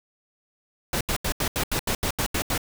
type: noise bursts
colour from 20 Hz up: pink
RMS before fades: -25 dBFS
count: 11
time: 0.93-2.578 s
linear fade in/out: 2 ms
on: 78 ms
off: 79 ms
effects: none